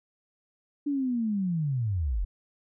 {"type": "linear sweep", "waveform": "sine", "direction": "down", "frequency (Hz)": [293.7, 38.89], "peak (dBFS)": -25, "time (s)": [0.86, 2.25], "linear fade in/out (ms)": 10, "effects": []}